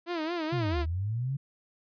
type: tone with vibrato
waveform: sawtooth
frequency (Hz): 329.6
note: E4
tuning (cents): 0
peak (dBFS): -26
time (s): 0.06-0.86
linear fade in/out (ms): 50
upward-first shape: sine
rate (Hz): 4.5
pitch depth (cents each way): 120
type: linear two-way sweep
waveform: sine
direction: down then up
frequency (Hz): 143.2 to 69.5 to 141.7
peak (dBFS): -28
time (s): 0.52-1.37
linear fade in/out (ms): 10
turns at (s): 0.79
effects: resampled to 11025 Hz